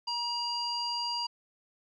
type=tone with low-pass filter; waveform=square; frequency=952 Hz; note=A#5; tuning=36 cents sharp; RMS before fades=-33 dBFS; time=0.07-1.27 s; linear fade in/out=10 ms; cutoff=4700 Hz; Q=7; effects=none